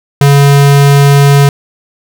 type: tone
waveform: square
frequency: 141.2 Hz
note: C#3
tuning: 32 cents sharp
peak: -3 dBFS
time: 0.21-1.49 s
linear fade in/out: 2 ms
effects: none